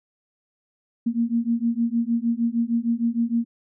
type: beating tone pair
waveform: sine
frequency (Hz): 230 / 236.5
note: A#3 / A#3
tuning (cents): -23 / +25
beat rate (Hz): 6.5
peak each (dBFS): -23 / -23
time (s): 1.06-3.45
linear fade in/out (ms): 10
effects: none